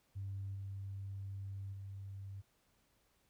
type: tone with level steps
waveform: sine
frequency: 98 Hz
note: G2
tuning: in tune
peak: -39 / -41 / -44 dBFS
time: 0.15-2.42 s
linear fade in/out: 20 ms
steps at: 0.54 / 1.72 s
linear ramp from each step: 20 ms
effects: tanh soft clip ceiling -35 dBFS + pink hiss -75 dBFS RMS until 3.29 s